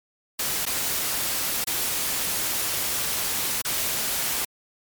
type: noise with dropouts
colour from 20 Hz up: white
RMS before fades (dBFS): -26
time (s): 0.39-4.45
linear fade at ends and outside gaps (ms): 5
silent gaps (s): 0.654-0.663 / 1.643-1.67 / 3.618-3.648
effects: MP3 96 kbps